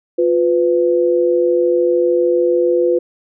sine tone pair together, 353.1 / 499.7 Hz, F4 / B4, +19 / +20 cents, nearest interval tritone, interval 601 cents, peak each -14 dBFS, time 0.18-2.99 s, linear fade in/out 10 ms, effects none

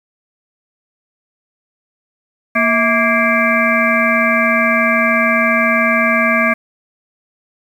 harmonic tone with a mistuned harmonic, 233.1 Hz, A#3, in tune, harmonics 1 / 3 / 5 / 7 / 9 / 10, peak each -18 / -18 / -18 / -18 / -18 / -18 dBFS, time 2.55-6.54 s, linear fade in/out 10 ms, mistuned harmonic 3, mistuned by -130 cents, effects 7-bit

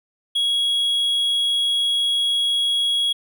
triangle tone, 3322 Hz, G#7, in tune, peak -16 dBFS, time 0.35-3.13 s, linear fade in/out 10 ms, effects none

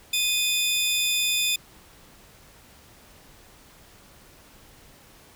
sawtooth tone pair together, 2489 / 3542 Hz, D#7 / A7, 0 / +11 cents, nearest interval tritone, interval 611 cents, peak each -22 / -21 dBFS, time 0.13-1.56 s, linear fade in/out 5 ms, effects pink hiss -52 dBFS RMS until 5.35 s

